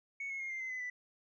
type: tone with pitch steps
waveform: sine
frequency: 2217 / 2176 / 2137 / 2097 / 2059 / 2021 / 1984.3 Hz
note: C#7 / C#7 / C7 / C7 / C7 / B6 / B6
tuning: 0 / -33 / +36 / +3 / -28 / +39 / +8 cents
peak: -36 dBFS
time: 0.2-0.9 s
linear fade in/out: 5 ms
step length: 100 ms
effects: tanh soft clip ceiling -35 dBFS